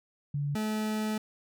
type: tone pair in turn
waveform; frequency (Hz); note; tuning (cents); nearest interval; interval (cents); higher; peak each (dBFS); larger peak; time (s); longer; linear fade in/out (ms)
sine / 40% pulse; 143.8 / 215.5; D3 / A3; -36 / -36; perfect fifth; 700; second; -28; neither; 0.34-0.55 / 0.55-1.18; second; 5
effects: none